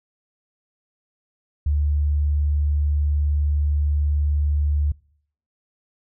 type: tone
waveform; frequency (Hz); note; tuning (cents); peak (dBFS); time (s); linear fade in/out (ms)
sine; 73.42; D2; 0; -17; 1.66-4.92; 5
effects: noise-tail reverb RT60 0.6 s tail -25 dB re dry